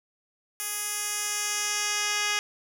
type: tone with band-pass filter sweep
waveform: 10% pulse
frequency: 415.3 Hz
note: G#4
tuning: in tune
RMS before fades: -29 dBFS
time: 0.6-2.39 s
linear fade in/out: 0 ms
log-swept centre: 12000 to 4200 Hz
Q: 1.1
effects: none